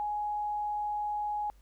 sine tone, 835 Hz, G#5, 9 cents sharp, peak -30 dBFS, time 0-1.5 s, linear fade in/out 0 ms, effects added 50 Hz sine -56 dBFS peak until 1.61 s + pink hiss -69 dBFS RMS until 1.61 s

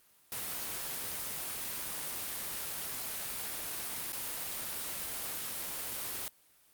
white noise with dropouts, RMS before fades -38 dBFS, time 0.32-6.28 s, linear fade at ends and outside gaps 0 ms, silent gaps 4.121-4.131 s, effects white hiss -65 dBFS RMS until 6.73 s + Opus 32 kbps

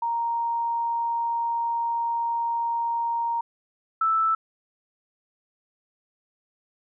sine tone pair in turn, 932.3 / 1318.5 Hz, A#5 / E6, 0 / 0 cents, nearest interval tritone, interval 600 cents, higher second, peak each -23 / -19 dBFS, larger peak second, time 0.02-3.41 / 4.01-4.35 s, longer first, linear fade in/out 5 ms, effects none

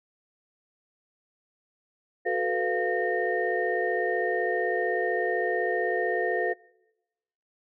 sine tone cluster, 368 / 440.5 / 496.3 / 699 / 1834 Hz, F#4 / A4 / B4 / F5 / A#6, -9 / +2 / +8 / +1 / -29 cents, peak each -30 dBFS, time 2.25-6.54 s, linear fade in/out 20 ms, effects noise-tail reverb RT60 1.0 s tail -24 dB re dry + tanh soft clip ceiling -12 dBFS

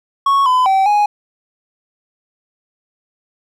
triangle tone with pitch steps, 1106 / 1011 / 771 / 830 Hz, C#6 / B5 / G5 / G#5, -4 / +40 / -29 / -1 cents, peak -8 dBFS, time 0.26-1.06 s, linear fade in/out 5 ms, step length 200 ms, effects none

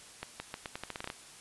accelerating click train, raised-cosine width 0.3 ms, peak -21 dBFS, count 12, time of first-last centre 0.23-1.101 s, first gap 170 ms, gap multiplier 0.83, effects white hiss -52 dBFS RMS until 1.4 s + resampled to 24000 Hz

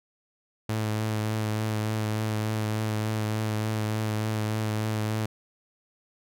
sawtooth tone with vibrato, 108.3 Hz, A2, 27 cents flat, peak -22 dBFS, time 0.69-5.26 s, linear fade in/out 5 ms, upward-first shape triangle, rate 3.4 Hz, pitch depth 25 cents each way, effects none

